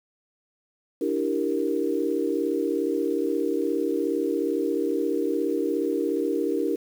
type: chord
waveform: sine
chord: E half-diminished seventh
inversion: third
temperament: equal with one note detuned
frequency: 292.6 / 329.6 / 392 / 466.2 Hz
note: D4 / E4 / G4 / Bb4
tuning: -6 / 0 / 0 / 0 cents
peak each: -28 dBFS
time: 1.01-6.76 s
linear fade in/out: 5 ms
effects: 8-bit